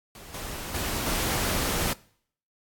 pink noise with level steps, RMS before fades -45 / -36 / -30 / -27 dBFS, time 0.15-1.93 s, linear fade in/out 2 ms, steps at 0.34 / 0.74 / 1.06 s, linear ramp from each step 5 ms, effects noise-tail reverb RT60 0.6 s tail -22 dB re dry + AAC 64 kbps

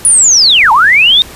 sine linear two-way sweep, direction down then up, 9956 to 830.6 to 3735 Hz, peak -3 dBFS, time 0.05-1.22 s, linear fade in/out 0 ms, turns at 0.72 s, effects pink hiss -31 dBFS RMS until 1.35 s + resampled to 32000 Hz

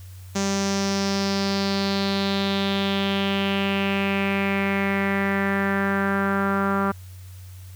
sawtooth tone with low-pass filter sweep, 196.8 Hz, G3, 7 cents sharp, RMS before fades -23 dBFS, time 0.35-6.92 s, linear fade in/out 10 ms, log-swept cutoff 6400 to 1300 Hz, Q 4.2, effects added 92 Hz sine -38 dBFS peak until 7.75 s + white hiss -52 dBFS RMS until 7.75 s

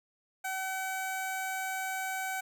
15% pulse tone with notch filter, 760 Hz, F#5, 46 cents sharp, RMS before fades -35 dBFS, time 0.44-2.41 s, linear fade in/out 10 ms, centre 3300 Hz, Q 1.4, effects none

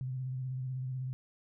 sine tone with vibrato, 129.3 Hz, C3, 20 cents flat, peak -34 dBFS, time 0.01-1.13 s, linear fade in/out 0 ms, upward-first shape square, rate 16 Hz, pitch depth 30 cents each way, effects none

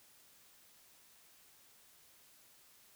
silence, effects white hiss -64 dBFS RMS until 2.95 s

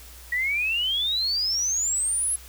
sine exponential sweep, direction up, 1911 to 11000 Hz, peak -22 dBFS, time 0.32-2.36 s, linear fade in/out 5 ms, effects added 60 Hz sine -45 dBFS peak until 2.48 s + white hiss -47 dBFS RMS until 2.48 s

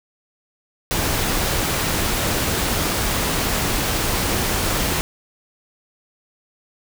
pink noise, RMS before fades -21 dBFS, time 0.91-5.01 s, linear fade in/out 0 ms, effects none

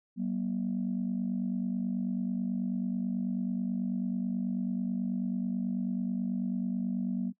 sine tone pair together, 189.4 / 238.6 Hz, F#3 / A#3, +41 / +41 cents, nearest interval major third, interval 400 cents, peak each -31 / -31 dBFS, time 0.16-7.33 s, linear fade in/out 50 ms, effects noise-tail reverb RT60 0.1 s tail -24 dB re dry + tanh soft clip ceiling -23 dBFS

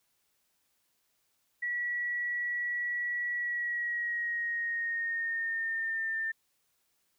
sine tone with pitch glide, 1935 to 1795 Hz, B6 to A6, -36 to +34 cents, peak -30 dBFS, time 1.62-6.32 s, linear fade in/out 10 ms, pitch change -130 cents, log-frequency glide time 3.35-6.15 s, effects white hiss -75 dBFS RMS until 7.18 s

